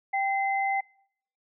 sine tone pair together, 784 / 2059 Hz, G5 / C7, 0 / -28 cents, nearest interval octave + perfect fourth, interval 1672 cents, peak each -25 / -29 dBFS, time 0.13-0.81 s, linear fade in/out 10 ms, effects noise-tail reverb RT60 0.7 s tail -26 dB re dry

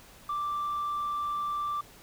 sine tone, 1174.7 Hz, D6, in tune, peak -27 dBFS, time 0.29-1.81 s, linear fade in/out 5 ms, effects tanh soft clip ceiling -27 dBFS + pink hiss -53 dBFS RMS until 2.02 s

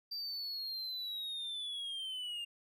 triangle linear sweep, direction down, 4699 to 2794 Hz, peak -37 dBFS, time 0.11-2.45 s, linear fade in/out 10 ms, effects none

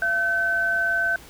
sine tone pair together, 681.1 / 1529 Hz, F5 / G6, -44 / -44 cents, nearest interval octave + major second, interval 1400 cents, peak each -29 / -20 dBFS, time 0.02-1.16 s, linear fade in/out 2 ms, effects added 60 Hz sine -52 dBFS peak until 1.29 s + pink hiss -46 dBFS RMS until 1.29 s

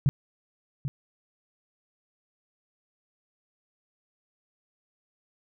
sine tone with echo, 138.59 Hz, C#3, in tune, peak -17 dBFS, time 0.06-0.09 s, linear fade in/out 0 ms, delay 790 ms, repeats 1, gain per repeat -10 dB, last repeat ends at 0.88 s, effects none

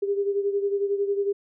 sine beating tone pair, 399.3 / 410.3 Hz, G4 / G#4, +32 / -21 cents, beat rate 11 Hz, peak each -23 / -29 dBFS, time 0.02-1.33 s, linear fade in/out 10 ms, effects none

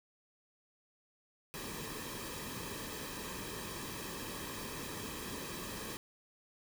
pink noise with comb filter, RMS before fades -43 dBFS, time 1.54-5.97 s, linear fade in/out 0 ms, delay 1.4 ms, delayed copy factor -0.65, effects none

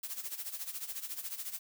blue noise with tremolo, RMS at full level -38 dBFS, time 0.03-1.59 s, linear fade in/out 5 ms, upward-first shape sine, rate 14 Hz, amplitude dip 75%, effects none

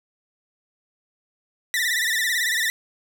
sawtooth tone with vibrato, 1874 Hz, A#6, 9 cents sharp, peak -17 dBFS, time 1.74-2.7 s, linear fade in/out 0 ms, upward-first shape sine, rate 18 Hz, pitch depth 110 cents each way, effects none

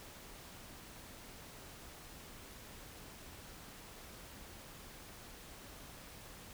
silence, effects pink hiss -53 dBFS RMS until 6.53 s

